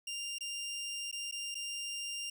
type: tone with dropouts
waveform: 20% pulse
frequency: 2794 Hz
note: F7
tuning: in tune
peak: -33 dBFS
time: 0.07-2.3 s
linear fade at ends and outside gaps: 5 ms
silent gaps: 0.385-0.407 / 1.114-1.126 / 1.313-1.323 / 1.545-1.552 s
effects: none